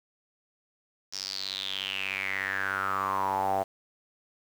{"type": "tone with band-pass filter sweep", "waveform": "sawtooth", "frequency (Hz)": 96.7, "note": "G2", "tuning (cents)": -23, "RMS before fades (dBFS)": -31, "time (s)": [1.12, 3.64], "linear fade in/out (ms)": 20, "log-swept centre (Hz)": [5500, 700], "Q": 7.9, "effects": ["8-bit"]}